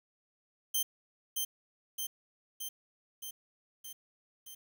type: tone with echo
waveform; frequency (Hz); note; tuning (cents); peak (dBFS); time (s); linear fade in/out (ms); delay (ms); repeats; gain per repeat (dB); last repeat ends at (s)
5% pulse; 3126; G7; -6; -20; 0.74-0.83; 10; 620; 6; -3; 4.55
effects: 10-bit